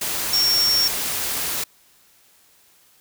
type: tone in noise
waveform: sine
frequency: 5500 Hz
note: F8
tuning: 27 cents flat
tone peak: -16 dBFS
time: 0.33-0.88 s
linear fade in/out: 5 ms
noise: white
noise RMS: -25 dBFS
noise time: 0.01-1.64 s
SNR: +6 dB
effects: white hiss -56 dBFS RMS until 3 s